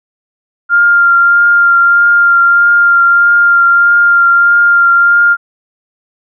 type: tone with vibrato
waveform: sine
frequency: 1396.9 Hz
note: F6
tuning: in tune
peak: -4 dBFS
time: 0.69-5.37 s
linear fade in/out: 50 ms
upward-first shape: triangle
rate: 1.6 Hz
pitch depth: 16 cents each way
effects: none